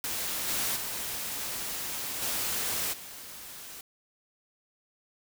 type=noise with level steps; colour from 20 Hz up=white; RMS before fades=-33 / -30 / -35 / -31 / -44 dBFS; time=0.04-3.81 s; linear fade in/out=2 ms; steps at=0.47 / 0.75 / 2.21 / 2.92 s; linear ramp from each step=20 ms; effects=none